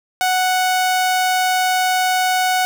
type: tone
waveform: sawtooth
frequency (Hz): 740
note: F#5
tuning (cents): 0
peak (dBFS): -11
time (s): 0.21-2.65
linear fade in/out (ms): 0
effects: none